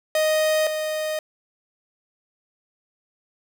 45% pulse tone pair in turn, 622.3 / 619.9 Hz, D#5 / D#5, 0 / -7 cents, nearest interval unison, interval 7 cents, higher first, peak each -18 / -24 dBFS, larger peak first, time 0.15-0.67 / 0.67-1.19 s, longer neither, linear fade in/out 2 ms, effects none

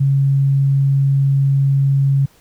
sine tone, 137.7 Hz, C#3, 11 cents flat, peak -11 dBFS, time 0-2.26 s, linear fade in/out 10 ms, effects pink hiss -52 dBFS RMS until 2.4 s

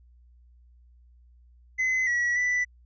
triangle tone with pitch steps, 2037 / 1930 / 1978 Hz, C7 / B6 / B6, -47 / -40 / +2 cents, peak -21 dBFS, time 1.78-2.65 s, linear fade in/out 20 ms, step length 290 ms, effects added 60 Hz sine -53 dBFS peak until 2.85 s + resampled to 16000 Hz

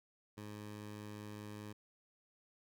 15% pulse tone, 104.9 Hz, G#2, 18 cents sharp, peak -40 dBFS, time 0.37-1.73 s, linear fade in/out 10 ms, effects none

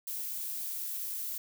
violet noise, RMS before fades -37 dBFS, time 0.07-1.38 s, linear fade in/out 5 ms, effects none

